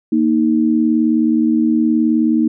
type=tone pair together; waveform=sine; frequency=233.1 / 312.2 Hz; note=A#3 / D#4; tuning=0 / +6 cents; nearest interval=perfect fourth; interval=506 cents; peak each=-14 dBFS; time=0.12-2.48 s; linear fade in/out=5 ms; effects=none